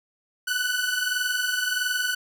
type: tone pair together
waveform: sawtooth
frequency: 1480 / 1501.5 Hz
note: F#6 / F#6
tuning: 0 / +25 cents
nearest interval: unison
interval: 25 cents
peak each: -23 dBFS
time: 0.47-2.15 s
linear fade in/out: 10 ms
effects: none